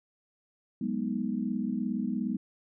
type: chord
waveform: sine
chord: G# minor seventh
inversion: third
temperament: equal with one note detuned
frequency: 185 / 207.7 / 244.7 / 311.1 Hz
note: F#3 / G#3 / B3 / D#4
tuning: 0 / 0 / -16 / 0 cents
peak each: -37 / -32 / -32 / -38 dBFS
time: 0.81-2.37 s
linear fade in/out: 5 ms
effects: none